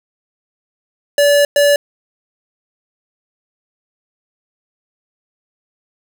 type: tone bursts at uneven times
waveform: square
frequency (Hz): 576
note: D5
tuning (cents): -34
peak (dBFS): -9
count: 2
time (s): 1.18-1.45 / 1.56-1.76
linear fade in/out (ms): 2
effects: none